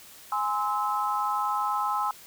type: chord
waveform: sine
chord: Ab augmented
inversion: none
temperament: just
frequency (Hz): 830.6 / 1038.3 / 1297.8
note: Ab5 / C6 / E6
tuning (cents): 0 / -14 / -27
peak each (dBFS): -29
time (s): 0.32-2.11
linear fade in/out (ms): 2
effects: white hiss -49 dBFS RMS until 2.26 s